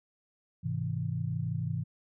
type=chord; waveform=sine; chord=Ab augmented; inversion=none; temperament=just; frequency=103.83 / 129.78 / 162.23 Hz; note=Ab2 / C3 / E3; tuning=0 / -14 / -27 cents; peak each=-35 / -34 / -34 dBFS; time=0.63-1.84 s; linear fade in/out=20 ms; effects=none